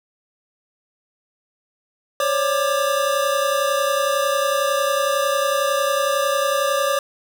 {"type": "tone cluster", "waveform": "square", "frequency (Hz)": [542, 573, 1187], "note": ["C#5", "D5", "D6"], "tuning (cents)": [-39, -43, 18], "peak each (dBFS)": -23, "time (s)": [2.2, 6.99], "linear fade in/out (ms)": 2, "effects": []}